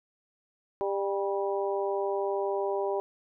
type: harmonic tone with a mistuned harmonic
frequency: 198.5 Hz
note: G3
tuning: 22 cents sharp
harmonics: 2 / 3 / 4 / 5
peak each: -29 / -33 / -35 / -37 dBFS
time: 0.81-3 s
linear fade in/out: 0 ms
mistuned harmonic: 5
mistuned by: -35 cents
effects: none